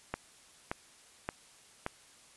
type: click train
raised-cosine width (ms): 0.5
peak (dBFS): -18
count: 4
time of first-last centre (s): 0.14-1.864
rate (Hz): 1.74
effects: white hiss -59 dBFS RMS until 2.36 s + resampled to 24000 Hz